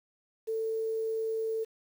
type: tone with quantisation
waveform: sine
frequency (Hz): 445.2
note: A4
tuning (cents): +20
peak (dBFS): -29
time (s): 0.47-1.65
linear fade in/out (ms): 20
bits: 9
effects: none